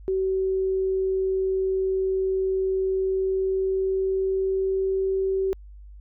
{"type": "tone with pitch glide", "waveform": "sine", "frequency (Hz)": [380, 383.5], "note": ["F#4", "G4"], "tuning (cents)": [46, -38], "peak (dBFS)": -21, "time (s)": [0.08, 5.53], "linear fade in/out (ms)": 0, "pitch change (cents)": 16, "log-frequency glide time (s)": [2.85, 5.18], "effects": ["added 50 Hz sine -41 dBFS peak until 6 s"]}